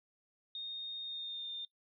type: tone with pitch glide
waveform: sine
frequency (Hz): 3692 to 3620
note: A#7 to A7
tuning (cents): -17 to +48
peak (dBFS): -39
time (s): 0.55-1.65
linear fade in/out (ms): 2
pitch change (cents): -35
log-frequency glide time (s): 1.03-1.51
effects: noise-tail reverb RT60 0.1 s tail -19 dB re dry